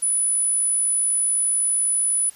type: tone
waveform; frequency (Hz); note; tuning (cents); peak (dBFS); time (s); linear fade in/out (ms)
sine; 9956; D#9; 0; -18; 0.02-2.3; 10
effects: white hiss -49 dBFS RMS until 2.35 s + resampled to 32000 Hz